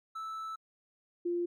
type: tone pair in turn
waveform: triangle / sine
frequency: 1314 / 348 Hz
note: E6 / F4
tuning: -6 / -6 cents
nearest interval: octave + major seventh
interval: 2300 cents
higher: first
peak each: -35 / -29 dBFS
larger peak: second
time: 0.15-0.56 / 1.25-1.46 s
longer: first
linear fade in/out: 10 ms
effects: MP3 96 kbps